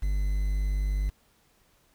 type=tone with quantisation; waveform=triangle; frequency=49.76 Hz; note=G1; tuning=27 cents sharp; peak=-22 dBFS; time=0.02-1.1 s; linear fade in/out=10 ms; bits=8; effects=pink hiss -65 dBFS RMS until 1.94 s